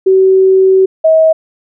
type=tone pair in turn; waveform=sine; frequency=380 / 639.1 Hz; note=F#4 / D#5; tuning=+46 / +46 cents; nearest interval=major sixth; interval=900 cents; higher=second; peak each=-4 dBFS; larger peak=neither; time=0.06-0.86 / 1.04-1.33 s; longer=first; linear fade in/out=10 ms; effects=none